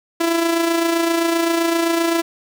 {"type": "tone with amplitude modulation", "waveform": "sawtooth", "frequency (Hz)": 334.5, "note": "E4", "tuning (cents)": 25, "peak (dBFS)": -10, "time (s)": [0.2, 2.22], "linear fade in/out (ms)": 10, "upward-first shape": "sine", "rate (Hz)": 27.7, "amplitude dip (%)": 45, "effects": []}